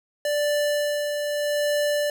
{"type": "tone with tremolo", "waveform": "square", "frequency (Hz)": 587.3, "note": "D5", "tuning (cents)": 0, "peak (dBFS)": -21, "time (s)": [0.25, 2.1], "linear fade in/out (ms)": 2, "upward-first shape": "sine", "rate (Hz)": 0.81, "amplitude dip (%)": 40, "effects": []}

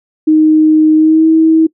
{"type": "tone with pitch glide", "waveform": "sine", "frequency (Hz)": [311.1, 320.8], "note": ["D#4", "E4"], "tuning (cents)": [0, -47], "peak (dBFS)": -4, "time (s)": [0.27, 1.67], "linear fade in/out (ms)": 10, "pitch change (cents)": 53, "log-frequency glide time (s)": [0.95, 1.27], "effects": ["noise-tail reverb RT60 0.1 s tail -21 dB re dry"]}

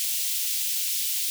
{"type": "high-pass noise", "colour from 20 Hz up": "white", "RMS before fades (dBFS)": -27, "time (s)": [0, 1.3], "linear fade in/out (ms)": 0, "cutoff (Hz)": 2700, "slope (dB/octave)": 24, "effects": []}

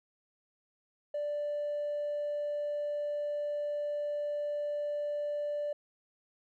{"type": "tone with hard clipping", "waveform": "sine", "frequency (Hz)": 587.3, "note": "D5", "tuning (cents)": 0, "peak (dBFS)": -32, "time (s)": [1.14, 5.73], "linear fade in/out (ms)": 5, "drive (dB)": 1, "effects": []}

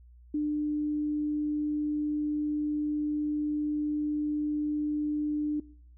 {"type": "tone", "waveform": "sine", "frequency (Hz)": 298.7, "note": "D4", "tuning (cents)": 29, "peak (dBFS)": -26, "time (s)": [0.34, 5.6], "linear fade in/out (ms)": 5, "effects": ["noise-tail reverb RT60 0.6 s tail -23 dB re dry", "added 60 Hz sine -51 dBFS peak until 5.97 s"]}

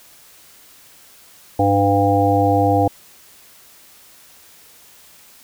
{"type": "harmonic tone with a mistuned harmonic", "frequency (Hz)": 100, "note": "G2", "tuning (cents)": 35, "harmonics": [1, 3, 5, 7, 8], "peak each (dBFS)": [-19, -19, -19, -19, -19], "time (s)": [1.59, 2.88], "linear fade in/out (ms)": 5, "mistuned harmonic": 3, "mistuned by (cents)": -19, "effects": ["white hiss -47 dBFS RMS until 5.43 s"]}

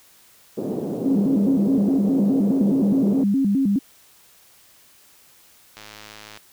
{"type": "band-pass noise", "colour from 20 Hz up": "white", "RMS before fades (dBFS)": -27, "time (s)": [0.57, 3.24], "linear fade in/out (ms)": 10, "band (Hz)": [160, 450], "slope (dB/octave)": 24}
{"type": "tone with vibrato", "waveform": "sine", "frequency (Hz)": 233.1, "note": "A#3", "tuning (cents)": 0, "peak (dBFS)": -16, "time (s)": [1.05, 3.79], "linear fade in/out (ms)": 10, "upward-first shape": "square", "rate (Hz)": 4.8, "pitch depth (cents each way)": 260}
{"type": "click train", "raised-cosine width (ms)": 0.2, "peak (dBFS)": -22, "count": 65, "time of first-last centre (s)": [5.77, 6.374], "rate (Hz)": 106}
{"effects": ["white hiss -53 dBFS RMS until 6.52 s"]}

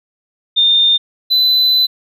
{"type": "tone pair in turn", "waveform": ["sine", "triangle"], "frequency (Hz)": [3624, 4013], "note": ["A#7", "B7"], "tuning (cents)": [-50, 27], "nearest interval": "major second", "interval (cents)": 177, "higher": "second", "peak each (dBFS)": -8, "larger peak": "neither", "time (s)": [[0.56, 0.98], [1.3, 1.87]], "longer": "second", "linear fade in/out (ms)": 20, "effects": []}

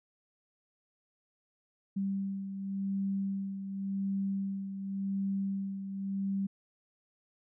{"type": "beating tone pair", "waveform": "sine", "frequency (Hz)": [195.5, 196.4], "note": ["G3", "G3"], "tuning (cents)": [-4, 4], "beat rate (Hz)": 0.9, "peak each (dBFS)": [-32, -40], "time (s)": [1.96, 6.47], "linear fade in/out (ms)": 10, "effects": []}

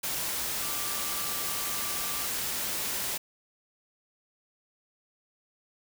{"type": "tone in noise", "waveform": "sine", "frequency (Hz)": 1174.7, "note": "D6", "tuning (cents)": 0, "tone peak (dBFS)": -42, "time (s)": [0.62, 2.26], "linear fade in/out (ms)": 10, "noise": "white", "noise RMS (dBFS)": -32, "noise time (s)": [0.03, 3.18], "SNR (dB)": -13, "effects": []}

